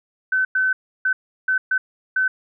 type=tone bursts at uneven times; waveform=sine; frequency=1522 Hz; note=F#6; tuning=48 cents sharp; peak=-16 dBFS; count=6; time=0.32-0.45 / 0.55-0.73 / 1.05-1.13 / 1.48-1.58 / 1.71-1.78 / 2.16-2.28 s; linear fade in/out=5 ms; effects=none